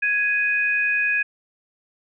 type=tone pair together; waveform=sine; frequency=1665.2 / 2495 Hz; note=G#6 / D#7; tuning=+4 / +4 cents; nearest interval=perfect fifth; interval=700 cents; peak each=-21 dBFS; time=0.02-1.23 s; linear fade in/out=10 ms; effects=none